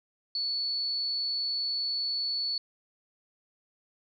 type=tone; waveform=sine; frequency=4435 Hz; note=C#8; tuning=in tune; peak=-28 dBFS; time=0.35-2.58 s; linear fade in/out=2 ms; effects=none